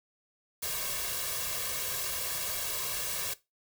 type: noise with comb filter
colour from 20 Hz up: white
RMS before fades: -34 dBFS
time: 0.62-3.34 s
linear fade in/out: 10 ms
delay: 1.8 ms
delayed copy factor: +0.75
effects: noise-tail reverb RT60 0.2 s tail -17 dB re dry